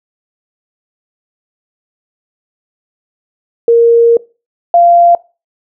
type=tone pair in turn; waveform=sine; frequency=466.2 / 690.9 Hz; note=A#4 / F5; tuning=0 / -19 cents; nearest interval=perfect fifth; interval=681 cents; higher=second; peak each=-3 dBFS; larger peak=neither; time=3.68-4.17 / 4.74-5.15 s; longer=first; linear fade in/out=2 ms; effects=noise-tail reverb RT60 0.3 s tail -22 dB re dry